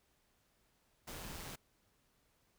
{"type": "noise with amplitude modulation", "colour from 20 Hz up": "pink", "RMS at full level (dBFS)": -45, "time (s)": [1.07, 1.56], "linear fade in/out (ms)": 10, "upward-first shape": "sine", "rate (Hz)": 170, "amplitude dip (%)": 45, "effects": ["pink hiss -75 dBFS RMS until 2.58 s"]}